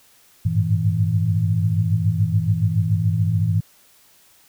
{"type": "tone cluster", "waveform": "sine", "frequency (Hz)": [97.9, 104.7, 112, 162.2], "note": ["G2", "G#2", "A2", "E3"], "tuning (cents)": [-2, 15, 31, -28], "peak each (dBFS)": -22, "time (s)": [0.45, 3.61], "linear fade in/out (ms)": 10, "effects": ["white hiss -54 dBFS RMS until 4.48 s"]}